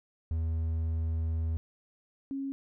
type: tone pair in turn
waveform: triangle / sine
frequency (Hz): 81 / 273.3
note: E2 / C#4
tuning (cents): -30 / -24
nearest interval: octave + major sixth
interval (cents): 2106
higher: second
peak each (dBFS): -26 / -32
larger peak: first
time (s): 0.31-1.57 / 2.31-2.52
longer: first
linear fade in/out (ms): 0
effects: none